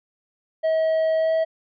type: tone with pitch glide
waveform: triangle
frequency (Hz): 640 to 645.6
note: D#5 to E5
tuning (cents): +49 to -36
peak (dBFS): -16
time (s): 0.63-1.45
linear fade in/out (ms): 20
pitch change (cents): +15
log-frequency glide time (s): 1.17-1.33
effects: resampled to 11025 Hz